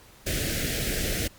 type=band-stop noise; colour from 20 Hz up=pink; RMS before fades=-28 dBFS; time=0.26-1.28 s; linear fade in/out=10 ms; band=660 to 1500 Hz; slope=48 dB/octave; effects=pink hiss -53 dBFS RMS until 1.38 s + Opus 48 kbps